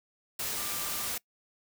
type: tone in noise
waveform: sine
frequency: 1189 Hz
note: D6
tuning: 21 cents sharp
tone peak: -45 dBFS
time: 0.57-1.07 s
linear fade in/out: 5 ms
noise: white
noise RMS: -34 dBFS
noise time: 0.39-1.18 s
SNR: -14 dB
effects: noise-tail reverb RT60 0.1 s tail -23 dB re dry